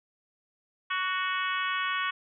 harmonic tone with a mistuned harmonic, 370 Hz, F#4, in tune, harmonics 3 / 4 / 5 / 6 / 7 / 8 / 9, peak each -31 / -33 / -35 / -37 / -38 / -39 / -40 dBFS, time 0.9-2.11 s, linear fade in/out 10 ms, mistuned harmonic 3, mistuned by +21 cents, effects none

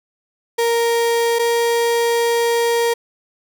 35% pulse tone pair in turn, 466.2 / 467.9 Hz, A#4 / A#4, 0 / +6 cents, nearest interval unison, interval 6 cents, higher second, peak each -13 dBFS, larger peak neither, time 0.58-1.39 / 1.39-2.94 s, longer second, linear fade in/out 10 ms, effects none

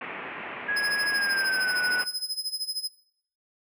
white low-pass noise, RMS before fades -37 dBFS, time 0.01-2.04 s, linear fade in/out 2 ms, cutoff 2600 Hz, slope 48 dB/octave
sine tone with pitch glide, 1661.2 to 1480 Hz, G#6 to F#6, 0 to 0 cents, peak -24 dBFS, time 0.68-2.02 s, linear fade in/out 10 ms, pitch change -200 cents, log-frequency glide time 1.1-1.76 s
40% pulse tone with tremolo, 5070 Hz, D#8, 32 cents sharp, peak -25 dBFS, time 0.76-2.88 s, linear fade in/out 10 ms, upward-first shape sine, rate 13 Hz, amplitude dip 85%
effects noise-tail reverb RT60 0.6 s tail -17 dB re dry + high-pass 200 Hz 12 dB/octave

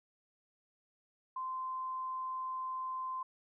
sine tone, 1037 Hz, C6, 16 cents flat, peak -36 dBFS, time 1.36-3.23 s, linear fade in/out 5 ms, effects none

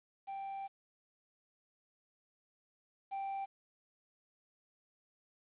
triangle tone pair in turn, 784 / 784 Hz, G5 / G5, 0 / 0 cents, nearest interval unison, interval 0 cents, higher neither, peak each -38 / -35 dBFS, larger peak second, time 0.27-0.68 / 3.11-3.46 s, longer first, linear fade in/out 20 ms, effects resampled to 8000 Hz + 11-bit

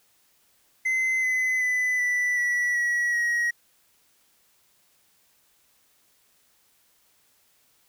triangle tone with pitch steps, 2055 / 2028 / 2001 / 1974.7 / 1948.6 / 1922.9 / 1897.6 Hz, C7 / B6 / B6 / B6 / B6 / B6 / A#6, -32 / +45 / +22 / -1 / -24 / -47 / +30 cents, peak -20 dBFS, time 0.85-3.51 s, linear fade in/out 10 ms, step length 380 ms, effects white hiss -64 dBFS RMS until 7.88 s

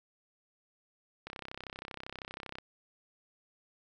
click train, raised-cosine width 0.3 ms, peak -25 dBFS, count 44, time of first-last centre 1.27-2.585 s, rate 32.7 Hz, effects none

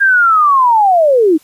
sine linear sweep, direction down, 1623 to 293 Hz, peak -6 dBFS, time 0-1.38 s, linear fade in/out 20 ms, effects white hiss -48 dBFS RMS until 1.43 s + resampled to 32000 Hz

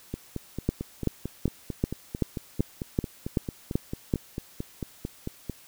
two click trains, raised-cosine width 3 ms, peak -18 / -10 dBFS, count 25 / 10, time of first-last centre 0.14-5.497 / 0.69-4.138 s, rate 4.48 / 2.61 Hz, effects white hiss -53 dBFS RMS until 5.67 s

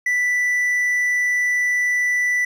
triangle tone, 1975.5 Hz, B6, in tune, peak -15 dBFS, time 0.06-2.45 s, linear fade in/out 5 ms, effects none

